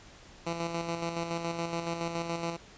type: tone with tremolo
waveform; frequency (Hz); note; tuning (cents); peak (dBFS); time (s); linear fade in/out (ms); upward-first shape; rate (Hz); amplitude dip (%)
10% pulse; 168.3; E3; +36; -22; 0.46-2.57; 10; square; 7.1; 45
effects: pink hiss -53 dBFS RMS until 2.77 s + resampled to 16000 Hz